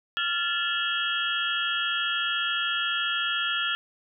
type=tone cluster; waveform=sine; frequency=1382 / 1734 / 2683 / 2912 / 3258 Hz; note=F6 / A6 / E7 / F#7 / G#7; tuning=-19 / -26 / +30 / -28 / -34 cents; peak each=-29 / -31 / -35 / -33 / -30 dBFS; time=0.17-3.75 s; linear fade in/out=0 ms; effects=none